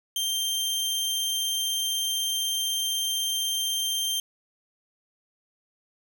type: tone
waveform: sawtooth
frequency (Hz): 3158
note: G7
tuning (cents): +12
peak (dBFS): -22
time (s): 0.16-4.2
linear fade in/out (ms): 2
effects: none